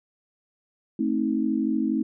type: chord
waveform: sine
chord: A diminished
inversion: none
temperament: just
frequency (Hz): 220 / 264 / 316.8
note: A3 / C4 / Eb4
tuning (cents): 0 / +16 / +31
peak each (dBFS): -26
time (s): 0.99-2.03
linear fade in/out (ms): 5
effects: none